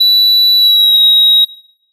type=tone with pitch glide; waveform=triangle; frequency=3951 to 3810 Hz; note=B7 to A#7; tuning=0 to +37 cents; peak=-4 dBFS; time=0-1.45 s; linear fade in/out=10 ms; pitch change=-63 cents; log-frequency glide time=0.57-1 s; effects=noise-tail reverb RT60 0.7 s tail -18 dB re dry